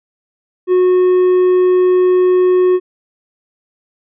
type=tone; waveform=triangle; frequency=365.3 Hz; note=F#4; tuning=22 cents flat; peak=-6 dBFS; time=0.67-2.8 s; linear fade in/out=50 ms; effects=resampled to 8000 Hz